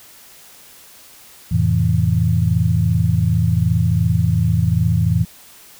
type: chord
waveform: sine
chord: F major seventh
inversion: none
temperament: equal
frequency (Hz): 87.31 / 110 / 130.81 / 164.81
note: F2 / A2 / C3 / E3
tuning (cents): 0 / 0 / 0 / 0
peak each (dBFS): -19 / -17 / -23 / -18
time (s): 1.51-5.25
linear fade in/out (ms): 10
effects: white hiss -44 dBFS RMS until 5.79 s